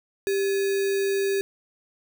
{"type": "tone with sample-and-hold", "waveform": "sine", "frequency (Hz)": 393.5, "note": "G4", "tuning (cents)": 7, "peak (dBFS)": -21, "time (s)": [0.27, 1.41], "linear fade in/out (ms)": 0, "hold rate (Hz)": 2100, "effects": []}